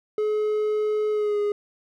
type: tone with pitch glide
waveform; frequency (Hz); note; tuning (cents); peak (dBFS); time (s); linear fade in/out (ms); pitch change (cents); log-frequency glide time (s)
triangle; 425.6 to 413.2; G#4 to G#4; +42 to -9; -19; 0.18-1.52; 2; -51; 1.11-1.39
effects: none